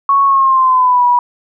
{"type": "tone with pitch glide", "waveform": "sine", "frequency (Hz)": [1107, 974.9], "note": ["C#6", "B5"], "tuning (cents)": [-3, -23], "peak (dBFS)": -7, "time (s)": [0.09, 1.19], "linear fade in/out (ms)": 2, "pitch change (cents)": -220, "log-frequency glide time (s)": [0.25, 1.05], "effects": []}